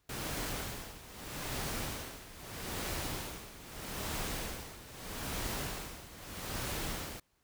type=noise with tremolo; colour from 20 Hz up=pink; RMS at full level=-37 dBFS; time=0.09-7.2 s; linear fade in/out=5 ms; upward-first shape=sine; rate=0.79 Hz; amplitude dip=80%; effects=pink hiss -75 dBFS RMS until 7.43 s